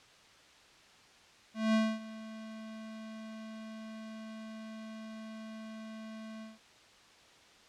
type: tone with ADSR envelope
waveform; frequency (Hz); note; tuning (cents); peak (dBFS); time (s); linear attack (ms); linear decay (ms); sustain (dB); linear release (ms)
square; 220; A3; 0; -25; 1.54-6.59; 200; 250; -19; 170
effects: white hiss -59 dBFS RMS until 7.68 s + low-pass 5000 Hz 12 dB/octave